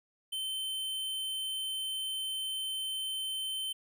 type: tone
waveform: square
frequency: 3086 Hz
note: G7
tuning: 28 cents flat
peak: -34 dBFS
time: 0.32-3.73 s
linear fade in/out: 10 ms
effects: none